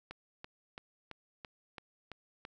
click train, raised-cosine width 0.3 ms, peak -28 dBFS, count 8, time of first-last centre 0.11-2.451 s, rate 2.99 Hz, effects none

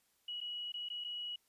sine tone with dropouts, 2918 Hz, F#7, 25 cents flat, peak -39 dBFS, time 0.28-1.36 s, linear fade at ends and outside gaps 5 ms, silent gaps 0.405-0.412 / 0.721-0.74 / 0.888-0.9 / 1.041-1.045 s, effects white hiss -75 dBFS RMS until 1.48 s + resampled to 32000 Hz

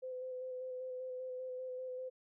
sine tone with vibrato, 510 Hz, C5, 44 cents flat, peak -40 dBFS, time 0.02-2.1 s, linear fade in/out 20 ms, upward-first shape square, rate 5.1 Hz, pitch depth 15 cents each way, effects none

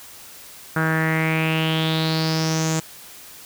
sawtooth tone with low-pass filter sweep, 159.7 Hz, D#3, 45 cents sharp, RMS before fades -21 dBFS, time 0.76-2.8 s, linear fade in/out 5 ms, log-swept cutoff 1500 to 7200 Hz, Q 5.9, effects white hiss -42 dBFS RMS until 3.45 s

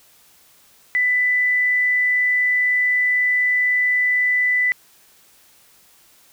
sine tone, 1991 Hz, B6, 14 cents sharp, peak -15 dBFS, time 0.95-4.72 s, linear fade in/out 0 ms, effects white hiss -53 dBFS RMS until 6.32 s

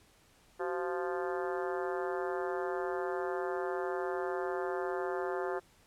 harmonic tone with a mistuned harmonic, 174.61 Hz, F3, in tune, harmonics 2 / 3 / 4 / 5 / 6 / 7 / 8 / 9 / 10, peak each -35 / -39 / -41 / -43 / -45 / -46 / -47 / -48 / -49 dBFS, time 0.59-5.6 s, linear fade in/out 20 ms, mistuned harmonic 2, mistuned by +130 cents, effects pink hiss -64 dBFS RMS until 5.86 s + low-pass 12000 Hz 12 dB/octave

